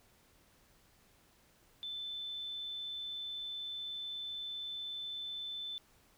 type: tone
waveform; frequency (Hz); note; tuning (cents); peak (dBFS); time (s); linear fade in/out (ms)
sine; 3524; A7; +2; -39; 1.83-5.78; 0
effects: pink hiss -67 dBFS RMS until 6.17 s